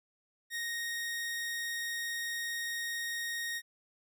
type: tone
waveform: sawtooth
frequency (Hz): 1864.7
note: A#6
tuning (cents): 0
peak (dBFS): -31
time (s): 0.5-3.62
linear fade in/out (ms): 50
effects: none